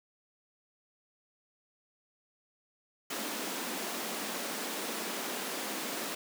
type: high-pass noise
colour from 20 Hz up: pink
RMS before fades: -37 dBFS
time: 3.1-6.15 s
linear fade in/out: 5 ms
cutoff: 200 Hz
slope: 48 dB/octave
effects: none